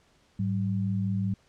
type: tone pair together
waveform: sine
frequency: 105.5 / 190.99 Hz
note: G#2 / G3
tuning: +28 / -45 cents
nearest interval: minor seventh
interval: 1027 cents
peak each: -28 dBFS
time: 0.39-1.34 s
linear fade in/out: 5 ms
effects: pink hiss -64 dBFS RMS until 1.48 s + low-pass 7000 Hz 12 dB/octave